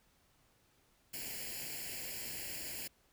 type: noise with comb filter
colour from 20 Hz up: white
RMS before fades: -43 dBFS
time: 1.13-2.88 s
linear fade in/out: 10 ms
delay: 0.41 ms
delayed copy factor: +0.85
effects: pink hiss -71 dBFS RMS until 3.12 s